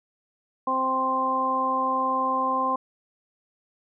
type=harmonic tone; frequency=261.6 Hz; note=C4; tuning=in tune; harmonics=1 / 2 / 3 / 4; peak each=-32 / -31 / -30 / -23 dBFS; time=0.67-2.76 s; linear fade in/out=5 ms; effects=none

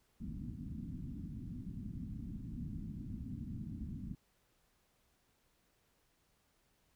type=low-pass noise; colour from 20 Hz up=white; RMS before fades=-44 dBFS; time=0.2-4.15 s; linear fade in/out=5 ms; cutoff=260 Hz; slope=48 dB/octave; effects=pink hiss -75 dBFS RMS until 6.95 s

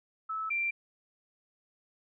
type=tone pair in turn; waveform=sine; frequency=1304 / 2361 Hz; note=E6 / D7; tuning=-19 / +9 cents; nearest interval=minor seventh; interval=1028 cents; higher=second; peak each=-32 / -28 dBFS; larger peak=second; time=0.29-0.5 / 0.5-0.71 s; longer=neither; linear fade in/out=10 ms; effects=none

